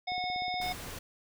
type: harmonic tone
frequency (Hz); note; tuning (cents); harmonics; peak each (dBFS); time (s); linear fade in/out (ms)
729; F#5; -26; 1 / 3 / 5 / 7; -33 / -38 / -40 / -41; 0.07-0.73; 10
type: click train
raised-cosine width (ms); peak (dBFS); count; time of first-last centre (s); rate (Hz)
2; -35; 10; 0.12-0.662; 16.6
type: noise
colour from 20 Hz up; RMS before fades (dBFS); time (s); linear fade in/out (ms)
pink; -42; 0.61-0.99; 5
effects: none